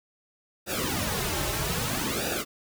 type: noise with flanger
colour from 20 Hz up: pink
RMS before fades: -29 dBFS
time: 0.66-2.45 s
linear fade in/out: 50 ms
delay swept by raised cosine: 0.93 to 4.23 ms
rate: 0.62 Hz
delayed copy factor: -0.9
effects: none